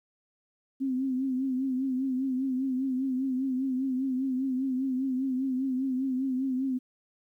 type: tone with vibrato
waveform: sine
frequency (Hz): 261.6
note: C4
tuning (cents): 0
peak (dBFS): -26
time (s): 0.8-6.79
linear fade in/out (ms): 20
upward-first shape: triangle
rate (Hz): 5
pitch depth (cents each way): 75
effects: 11-bit